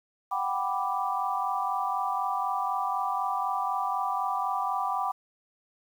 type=chord; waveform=sine; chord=G major seventh; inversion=third; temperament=equal; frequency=740 / 784 / 987.8 / 1174.7 Hz; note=F#5 / G5 / B5 / D6; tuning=0 / 0 / 0 / 0 cents; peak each=-34 / -31 / -32 / -31 dBFS; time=0.31-5.12 s; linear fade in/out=10 ms; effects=9-bit